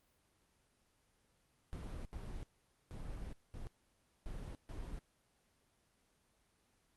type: noise bursts at uneven times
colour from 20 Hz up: brown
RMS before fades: -45 dBFS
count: 6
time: 1.73-2.05 / 2.13-2.43 / 2.91-3.33 / 3.54-3.67 / 4.26-4.55 / 4.69-4.99 s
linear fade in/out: 0 ms
effects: pink hiss -75 dBFS RMS until 6.96 s + Opus 24 kbps